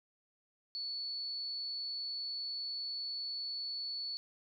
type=tone; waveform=sine; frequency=4435 Hz; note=C#8; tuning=in tune; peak=-37 dBFS; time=0.75-4.17 s; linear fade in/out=0 ms; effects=none